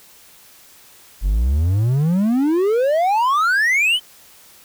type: exponential sweep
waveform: triangle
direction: up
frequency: 43.33 to 3136 Hz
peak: -12 dBFS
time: 1.21-4 s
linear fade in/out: 50 ms
effects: white hiss -47 dBFS RMS until 4.64 s